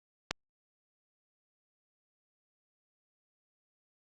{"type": "click", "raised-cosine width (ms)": 0.2, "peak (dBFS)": -12, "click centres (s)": 0.31, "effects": ["Opus 48 kbps"]}